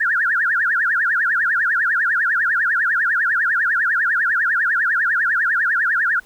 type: tone with vibrato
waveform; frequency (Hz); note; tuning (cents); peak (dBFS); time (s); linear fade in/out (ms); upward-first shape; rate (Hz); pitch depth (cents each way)
sine; 1595; G6; +30; -15; 0-6.2; 10; triangle; 10; 300
effects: pink hiss -51 dBFS RMS until 6.25 s